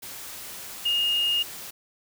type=tone in noise; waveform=sine; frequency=2845 Hz; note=F7; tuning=31 cents sharp; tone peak=-21 dBFS; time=0.85-1.43 s; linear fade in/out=10 ms; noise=white; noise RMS=-39 dBFS; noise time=0.02-1.71 s; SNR=+15 dB; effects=none